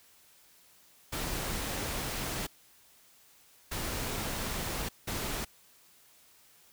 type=noise bursts at uneven times; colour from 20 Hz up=pink; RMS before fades=-35 dBFS; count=3; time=1.12-2.47 / 3.71-4.89 / 5.07-5.45 s; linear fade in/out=10 ms; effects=white hiss -61 dBFS RMS until 6.72 s